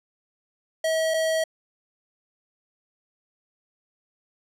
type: tone pair in turn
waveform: square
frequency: 642 / 642 Hz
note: E5 / E5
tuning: -46 / -46 cents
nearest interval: unison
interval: 0 cents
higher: neither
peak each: -22 dBFS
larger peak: neither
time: 0.84-1.14 / 1.14-1.44 s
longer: neither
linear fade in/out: 5 ms
effects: low-pass 12000 Hz 12 dB/octave